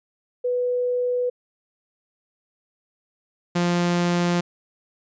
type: tone pair in turn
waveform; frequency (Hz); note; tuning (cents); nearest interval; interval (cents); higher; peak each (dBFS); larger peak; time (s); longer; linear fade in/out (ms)
sine / sawtooth; 493.9 / 174.62; B4 / F3; 0 / 0; octave + tritone; 1800; first; -20 / -15; second; 0.44-1.3 / 3.55-4.41; neither; 10
effects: resampled to 16000 Hz